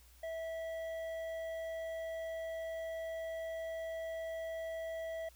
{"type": "tone with hard clipping", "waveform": "triangle", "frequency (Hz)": 653, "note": "E5", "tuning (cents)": -17, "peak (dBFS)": -40, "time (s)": [0.23, 5.29], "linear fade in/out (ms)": 5, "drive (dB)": 11, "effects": ["added 60 Hz sine -60 dBFS peak until 5.35 s", "white hiss -65 dBFS RMS until 5.35 s"]}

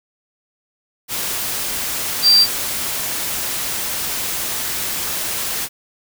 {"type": "tone in noise", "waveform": "sine", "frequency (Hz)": 4699, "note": "D8", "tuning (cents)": 0, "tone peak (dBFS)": -8, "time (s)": [2.22, 2.47], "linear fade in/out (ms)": 50, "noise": "white", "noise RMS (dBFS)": -23, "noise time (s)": [1.08, 5.69], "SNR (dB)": 12, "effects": []}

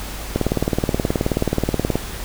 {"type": "click train", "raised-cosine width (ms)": 2, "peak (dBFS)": -4, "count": 31, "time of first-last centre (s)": [0.36, 1.956], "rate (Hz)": 18.8, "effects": ["added 50 Hz sine -32 dBFS peak until 2.24 s", "pink hiss -32 dBFS RMS until 2.24 s"]}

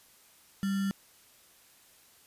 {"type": "tone with sample-and-hold", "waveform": "sine", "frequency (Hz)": 196, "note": "G3", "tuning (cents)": 0, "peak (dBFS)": -27, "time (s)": [0.63, 0.91], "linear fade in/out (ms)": 0, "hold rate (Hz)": 1575, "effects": ["white hiss -60 dBFS RMS until 2.26 s", "resampled to 32000 Hz"]}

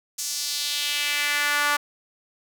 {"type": "tone with high-pass filter sweep", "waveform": "sawtooth", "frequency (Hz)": 291.4, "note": "D4", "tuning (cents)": -13, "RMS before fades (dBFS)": -25, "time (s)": [0.18, 1.77], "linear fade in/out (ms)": 10, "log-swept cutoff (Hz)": [6400, 1200], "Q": 2, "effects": []}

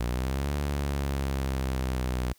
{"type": "linear two-way sweep", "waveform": "sawtooth", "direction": "up then down", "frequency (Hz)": [58.27, 72.5, 61.7], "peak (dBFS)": -23, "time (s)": [0, 2.33], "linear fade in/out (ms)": 5, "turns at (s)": 0.54, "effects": ["white hiss -62 dBFS RMS until 2.38 s"]}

